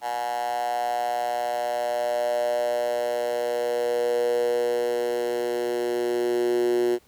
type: tone with high-pass filter sweep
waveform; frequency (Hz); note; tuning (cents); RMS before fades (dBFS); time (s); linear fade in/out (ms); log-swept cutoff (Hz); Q
10% pulse; 120.5; B2; -42; -25; 0.01-6.99; 50; 800 to 350; 7.1
effects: pink hiss -59 dBFS RMS until 7.07 s + high-pass 60 Hz 12 dB/octave